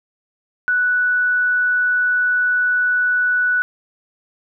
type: tone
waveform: sine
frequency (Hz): 1480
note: F#6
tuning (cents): 0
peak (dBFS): -14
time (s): 0.68-3.62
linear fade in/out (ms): 0
effects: none